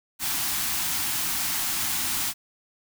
white band-stop noise, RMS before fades -27 dBFS, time 0.19-2.34 s, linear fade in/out 50 ms, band 350 to 690 Hz, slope 48 dB/octave, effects none

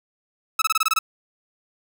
sawtooth tone bursts, 1300 Hz, E6, 24 cents flat, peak -13 dBFS, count 8, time 0.59-0.99 s, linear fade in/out 5 ms, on 29 ms, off 24 ms, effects none

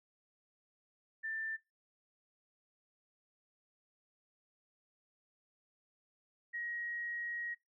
sine tone pair in turn, 1780 / 1892.3 Hz, A6 / A#6, +20 / +25 cents, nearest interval minor second, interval 105 cents, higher second, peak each -37 / -38 dBFS, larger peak first, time 1.23-1.57 / 6.53-7.55 s, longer second, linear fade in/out 20 ms, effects noise-tail reverb RT60 0.2 s tail -21 dB re dry

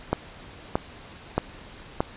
click train, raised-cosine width 1 ms, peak -7 dBFS, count 4, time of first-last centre 0.13-2.005 s, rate 1.6 Hz, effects pink hiss -45 dBFS RMS until 2.16 s + resampled to 8000 Hz

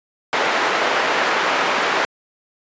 white band-pass noise, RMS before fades -19 dBFS, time 0.33-2.05 s, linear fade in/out 0 ms, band 390 to 1700 Hz, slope 12 dB/octave, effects resampled to 16000 Hz

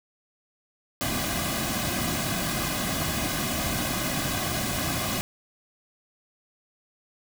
pink noise with comb filter, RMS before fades -28 dBFS, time 1.01-5.21 s, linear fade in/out 0 ms, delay 2.2 ms, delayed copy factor -0.75, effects none

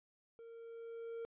triangle tone with level ramp, 460.6 Hz, A#4, 21 cents flat, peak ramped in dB -50 to -39 dBFS, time 0.39-1.25 s, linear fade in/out 0 ms, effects resampled to 8000 Hz

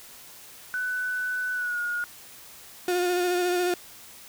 sine tone with pitch glide, 1496 to 1436.7 Hz, F#6 to F6, +19 to +49 cents, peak -26 dBFS, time 0.74-2.04 s, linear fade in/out 0 ms, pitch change -70 cents, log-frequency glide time 1.53-1.8 s
35% pulse tone with vibrato, 357 Hz, F4, 38 cents sharp, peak -21 dBFS, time 2.88-3.74 s, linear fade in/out 2 ms, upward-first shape sine, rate 14 Hz, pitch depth 25 cents each way
effects white hiss -47 dBFS RMS until 4.28 s

